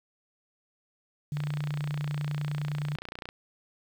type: tone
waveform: sine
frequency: 147.3 Hz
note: D3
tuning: 6 cents sharp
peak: -29 dBFS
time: 1.32-2.96 s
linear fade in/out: 2 ms
type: click train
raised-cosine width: 0.3 ms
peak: -22 dBFS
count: 58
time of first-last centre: 1.37-3.289 s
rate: 29.7 Hz
effects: 9-bit